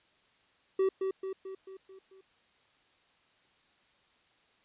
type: tone with echo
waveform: triangle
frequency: 382.6 Hz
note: G4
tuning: 42 cents flat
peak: -22 dBFS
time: 0.79-0.89 s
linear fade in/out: 5 ms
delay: 220 ms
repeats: 6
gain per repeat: -5 dB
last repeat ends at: 2.21 s
effects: white hiss -67 dBFS RMS until 4.64 s + resampled to 8000 Hz